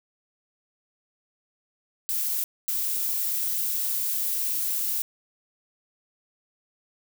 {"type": "noise bursts at uneven times", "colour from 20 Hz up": "violet", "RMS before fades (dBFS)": -27, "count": 2, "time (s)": [[2.09, 2.44], [2.68, 5.02]], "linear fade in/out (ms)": 0, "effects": []}